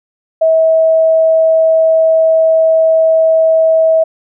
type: tone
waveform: sine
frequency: 645 Hz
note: E5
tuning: 38 cents flat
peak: -6 dBFS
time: 0.41-4.04 s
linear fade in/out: 10 ms
effects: none